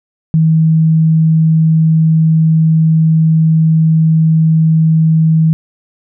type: tone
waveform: sine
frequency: 160 Hz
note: D#3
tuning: 49 cents sharp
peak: -6 dBFS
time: 0.34-5.53 s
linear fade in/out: 0 ms
effects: none